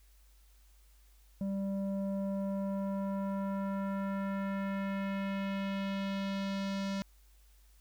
square tone with low-pass filter sweep, 196 Hz, G3, in tune, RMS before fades -35 dBFS, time 1.41-7.02 s, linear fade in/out 0 ms, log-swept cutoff 440 to 5300 Hz, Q 1.5, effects added 50 Hz sine -59 dBFS peak until 7.8 s + white hiss -69 dBFS RMS until 7.8 s

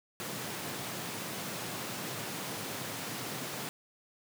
pink high-pass noise, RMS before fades -39 dBFS, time 0.2-3.69 s, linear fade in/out 0 ms, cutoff 110 Hz, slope 48 dB/octave, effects none

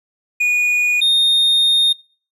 triangle tone pair in turn, 2456 / 3680 Hz, D#7 / A#7, -23 / -23 cents, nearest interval perfect fifth, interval 700 cents, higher second, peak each -11 / -10 dBFS, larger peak second, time 0.4-1.01 / 1.01-1.93 s, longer second, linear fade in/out 10 ms, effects noise-tail reverb RT60 0.4 s tail -23 dB re dry + resampled to 32000 Hz

